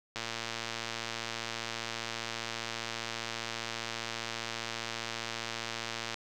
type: click train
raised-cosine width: 0.2 ms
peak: -18 dBFS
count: 689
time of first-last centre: 0.16-6.143 s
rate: 115 Hz
effects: none